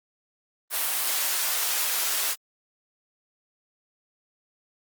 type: high-pass noise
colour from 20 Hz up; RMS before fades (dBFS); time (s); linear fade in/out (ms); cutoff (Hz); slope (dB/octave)
white; -26; 0.7-2.36; 50; 630; 12
effects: Opus 32 kbps